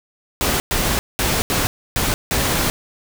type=noise bursts at uneven times; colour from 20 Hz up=pink; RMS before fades=-19 dBFS; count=6; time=0.41-0.6 / 0.71-0.99 / 1.19-1.42 / 1.5-1.67 / 1.96-2.14 / 2.31-2.7 s; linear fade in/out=0 ms; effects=none